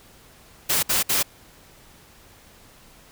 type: noise bursts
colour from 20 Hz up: white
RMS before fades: -21 dBFS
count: 3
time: 0.69-1.23 s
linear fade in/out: 10 ms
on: 140 ms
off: 60 ms
effects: pink hiss -51 dBFS RMS until 3.11 s